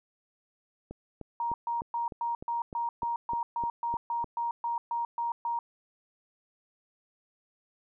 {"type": "click train", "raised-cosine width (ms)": 2, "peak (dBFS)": -27, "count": 12, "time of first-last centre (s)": [0.91, 4.243], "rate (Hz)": 3.3}
{"type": "tone bursts", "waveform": "sine", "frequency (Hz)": 939, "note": "A#5", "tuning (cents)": 12, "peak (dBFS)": -28, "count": 16, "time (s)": [1.4, 5.59], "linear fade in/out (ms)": 2, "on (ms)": 140, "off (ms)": 130}
{"effects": []}